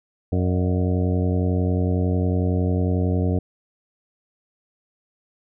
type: harmonic tone with a mistuned harmonic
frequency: 91 Hz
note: F#2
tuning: 28 cents flat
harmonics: 1 / 2 / 3 / 4 / 5 / 6 / 7 / 8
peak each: -20 / -25 / -27 / -32 / -30 / -36 / -36 / -39 dBFS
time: 0.32-3.39 s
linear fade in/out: 5 ms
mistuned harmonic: 6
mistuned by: +100 cents
effects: none